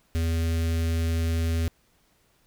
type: tone with notch filter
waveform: square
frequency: 82.3 Hz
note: E2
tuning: 2 cents flat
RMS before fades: -25 dBFS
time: 0.15-1.68 s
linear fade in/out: 0 ms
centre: 910 Hz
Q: 0.81
effects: pink hiss -65 dBFS RMS until 2.46 s